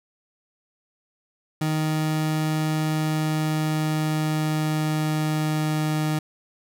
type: tone with pitch glide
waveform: 30% pulse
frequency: 155.56 to 154.04 Hz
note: D#3 to D#3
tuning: 0 to -17 cents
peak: -19 dBFS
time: 1.61-6.19 s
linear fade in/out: 5 ms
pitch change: -17 cents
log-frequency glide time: 2.79-5.87 s
effects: none